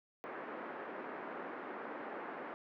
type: band-pass noise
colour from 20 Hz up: pink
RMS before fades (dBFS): -45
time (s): 0.24-2.54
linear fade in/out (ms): 0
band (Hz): 270 to 1800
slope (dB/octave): 24
effects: none